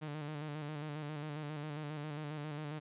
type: tone with vibrato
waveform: sawtooth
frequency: 150 Hz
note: D3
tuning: 37 cents sharp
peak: -36 dBFS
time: 0.01-2.8 s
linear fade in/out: 20 ms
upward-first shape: square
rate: 7.4 Hz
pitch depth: 49 cents each way
effects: resampled to 8000 Hz